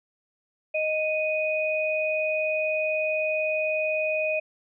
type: tone pair together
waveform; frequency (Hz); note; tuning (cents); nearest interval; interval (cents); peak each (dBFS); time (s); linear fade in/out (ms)
sine; 622.2 / 2489; D#5 / D#7; 0 / 0; 2 octaves; 2400; -25 / -27; 0.74-4.4; 10
effects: none